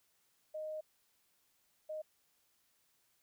sine tone bursts at uneven times, 620 Hz, D#5, 6 cents flat, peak -39 dBFS, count 2, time 0.54-0.81 / 1.89-2.02 s, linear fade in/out 10 ms, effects white hiss -75 dBFS RMS until 3.22 s

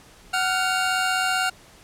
25% pulse tone pair together, 746.2 / 1396.9 Hz, F#5 / F6, +14 / 0 cents, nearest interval major seventh, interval 1086 cents, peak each -20 dBFS, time 0.33-1.5 s, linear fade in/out 10 ms, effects pink hiss -50 dBFS RMS until 1.83 s + low-pass 11000 Hz 12 dB/octave

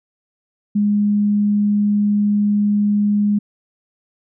sine tone, 206.4 Hz, G#3, 10 cents flat, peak -13 dBFS, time 0.75-3.39 s, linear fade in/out 10 ms, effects none

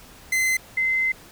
45% pulse / sine tone pair in turn, 2055 / 2063 Hz, C7 / C7, -32 / -25 cents, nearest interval unison, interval 7 cents, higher second, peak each -19 dBFS, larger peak neither, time 0.32-0.57 / 0.77-1.12 s, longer second, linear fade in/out 5 ms, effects pink hiss -47 dBFS RMS until 1.31 s

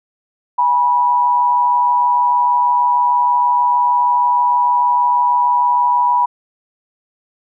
sine tone pair together, 830.6 / 977 Hz, G#5 / B5, 0 / -19 cents, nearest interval minor third, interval 281 cents, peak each -21 / -11 dBFS, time 0.58-6.26 s, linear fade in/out 10 ms, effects none

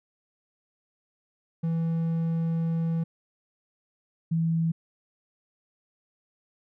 triangle / sine tone pair in turn, 164.81 / 164.19 Hz, E3 / E3, 0 / -7 cents, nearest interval unison, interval 7 cents, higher first, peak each -22 dBFS, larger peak neither, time 1.63-3.04 / 4.31-4.72 s, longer first, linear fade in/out 10 ms, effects none

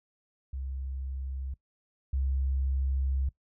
sine tone pair in turn, 66.5 / 66.87 Hz, C2 / C2, +29 / +38 cents, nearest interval unison, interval 9 cents, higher second, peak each -33 / -26 dBFS, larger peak second, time 0.53-1.54 / 2.13-3.29 s, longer second, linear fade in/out 5 ms, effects noise-tail reverb RT60 0.1 s tail -19 dB re dry

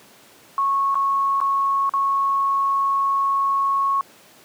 sine tone with dropouts, 1100 Hz, C#6, 14 cents flat, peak -17 dBFS, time 0.58-4.01 s, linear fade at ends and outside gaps 1 ms, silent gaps 0.945-0.954 / 1.403-1.413 / 1.894-1.937 s, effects pink hiss -49 dBFS RMS until 4.44 s + high-pass 200 Hz 12 dB/octave

